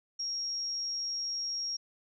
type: tone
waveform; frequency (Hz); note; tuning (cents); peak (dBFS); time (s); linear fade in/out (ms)
sine; 5588; F8; 0; -32; 0.19-1.77; 10
effects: none